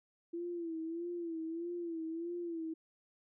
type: tone with vibrato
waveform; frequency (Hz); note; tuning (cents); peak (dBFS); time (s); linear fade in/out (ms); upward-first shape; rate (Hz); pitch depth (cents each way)
sine; 335.3; E4; +30; -37; 0.33-2.74; 10; sine; 1.6; 72
effects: none